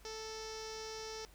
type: tone with low-pass filter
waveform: sawtooth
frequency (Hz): 440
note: A4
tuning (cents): 0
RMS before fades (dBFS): -45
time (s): 0.05-1.25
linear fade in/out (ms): 0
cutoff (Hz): 5500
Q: 6.3
effects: added 48 Hz sine -60 dBFS peak until 1.34 s + pink hiss -63 dBFS RMS until 1.34 s